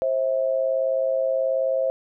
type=tone pair together; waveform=sine; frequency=530.3 / 649 Hz; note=C5 / E5; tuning=+23 / -27 cents; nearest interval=minor third; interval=350 cents; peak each=-21 / -25 dBFS; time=0.02-1.9 s; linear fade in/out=0 ms; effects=none